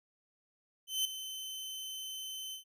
sawtooth tone with ADSR envelope, 3065 Hz, G7, 40 cents flat, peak -25 dBFS, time 0.87-2.64 s, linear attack 180 ms, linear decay 4 ms, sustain -12 dB, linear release 110 ms, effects none

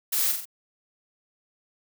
blue noise with echo, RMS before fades -25 dBFS, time 0.12-0.32 s, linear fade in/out 10 ms, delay 45 ms, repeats 3, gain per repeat -5 dB, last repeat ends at 0.455 s, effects none

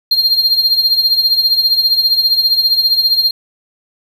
triangle tone with tremolo, 4205 Hz, C8, 8 cents sharp, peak -5 dBFS, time 0.11-3.31 s, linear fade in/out 5 ms, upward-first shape triangle, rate 15 Hz, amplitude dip 75%, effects 7-bit

